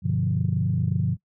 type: chord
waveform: sine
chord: G dominant seventh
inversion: none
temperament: equal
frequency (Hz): 98 / 123.47 / 146.83 / 174.61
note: G2 / B2 / D3 / F3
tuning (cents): 0 / 0 / 0 / 0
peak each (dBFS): -26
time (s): 0.02-1.17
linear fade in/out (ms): 50
effects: noise-tail reverb RT60 0.1 s tail -21 dB re dry + tanh soft clip ceiling -11 dBFS